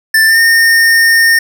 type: tone with pitch glide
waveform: square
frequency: 1772 to 1828.1 Hz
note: A6 to A#6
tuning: +12 to -34 cents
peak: -6 dBFS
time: 0.14-1.39 s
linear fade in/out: 5 ms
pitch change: +54 cents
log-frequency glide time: 0.26-0.39 s
effects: none